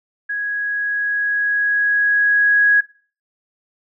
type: tone with level ramp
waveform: sine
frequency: 1661.2 Hz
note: G#6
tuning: in tune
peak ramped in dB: -20 to -9 dBFS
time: 0.29-2.81 s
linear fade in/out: 10 ms
effects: noise-tail reverb RT60 0.4 s tail -19 dB re dry